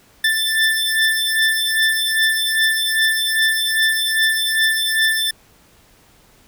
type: beating tone pair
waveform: 25% pulse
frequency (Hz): 1768 / 1770.5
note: A6 / A6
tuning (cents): +8 / +10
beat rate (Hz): 2.5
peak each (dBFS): -14 / -15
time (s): 0.24-5.31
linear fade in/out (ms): 5
effects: pink hiss -52 dBFS RMS until 6.47 s